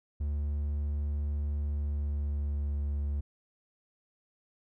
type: tone with pitch glide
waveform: triangle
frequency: 73 to 71.95 Hz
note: D2 to D2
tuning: -10 to -35 cents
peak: -27 dBFS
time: 0.2-3.21 s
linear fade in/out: 10 ms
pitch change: -25 cents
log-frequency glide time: 1.61-2.81 s
effects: none